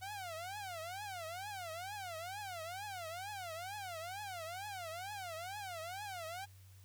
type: tone with vibrato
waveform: sawtooth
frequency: 733 Hz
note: F#5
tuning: 16 cents flat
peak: -39 dBFS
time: 0.01-6.46 s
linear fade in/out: 20 ms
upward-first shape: triangle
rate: 2.2 Hz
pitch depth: 270 cents each way
effects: added 95 Hz sine -56 dBFS peak until 6.84 s + white hiss -67 dBFS RMS until 6.84 s